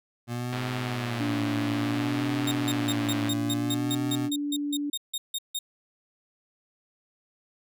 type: tone with vibrato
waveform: 25% pulse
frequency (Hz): 119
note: A#2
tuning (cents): +36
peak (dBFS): -26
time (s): 0.27-4.3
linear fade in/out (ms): 50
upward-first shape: sine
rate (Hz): 0.59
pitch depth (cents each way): 93
type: click train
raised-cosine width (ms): 0.3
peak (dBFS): -18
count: 293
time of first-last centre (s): 0.53-3.285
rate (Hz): 106
type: tone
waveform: sine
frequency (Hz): 290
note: D4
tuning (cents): -22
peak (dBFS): -27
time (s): 1.2-4.9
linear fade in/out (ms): 5
type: tone bursts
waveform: sawtooth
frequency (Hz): 3700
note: A#7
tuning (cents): -14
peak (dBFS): -25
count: 16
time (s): 2.47-5.59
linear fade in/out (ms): 5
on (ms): 45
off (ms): 160
effects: none